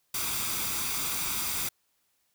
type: noise with comb filter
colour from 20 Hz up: white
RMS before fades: -31 dBFS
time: 0.14-1.69 s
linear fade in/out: 5 ms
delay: 0.84 ms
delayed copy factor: +0.55
effects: white hiss -73 dBFS RMS until 2.34 s